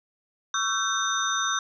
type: tone cluster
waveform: sine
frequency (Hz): 1124 / 1338 / 1543 / 3656 / 6020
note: C#6 / E6 / G6 / A#7 / F#8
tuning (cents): +24 / +25 / -28 / -34 / +29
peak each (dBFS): -30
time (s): 0.54-1.59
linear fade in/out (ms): 2
effects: none